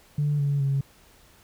sine tone with pitch steps, 146.83 / 142.24 / 137.79 Hz, D3 / C#3 / C#3, 0 / +45 / -10 cents, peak -20 dBFS, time 0.18-0.81 s, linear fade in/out 5 ms, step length 210 ms, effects tanh soft clip ceiling -17 dBFS + pink hiss -56 dBFS RMS until 1.43 s

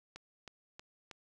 click train, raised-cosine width 0.2 ms, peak -30 dBFS, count 4, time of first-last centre 0.16-1.112 s, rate 3.15 Hz, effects none

